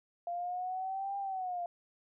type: exponential two-way sweep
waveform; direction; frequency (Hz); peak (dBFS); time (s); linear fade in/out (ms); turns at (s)
sine; up then down; 690 to 800 to 690; -34; 0.27-1.66; 2; 1.18
effects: none